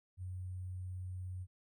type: tone with sample-and-hold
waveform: sine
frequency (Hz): 91.7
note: F#2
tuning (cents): -15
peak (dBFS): -40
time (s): 0.17-1.47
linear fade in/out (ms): 50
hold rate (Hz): 8820
effects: none